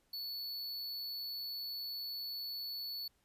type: tone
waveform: square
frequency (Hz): 4435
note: C#8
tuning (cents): 0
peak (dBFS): -40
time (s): 0.13-3.08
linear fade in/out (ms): 5
effects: pink hiss -75 dBFS RMS until 3.24 s + resampled to 32000 Hz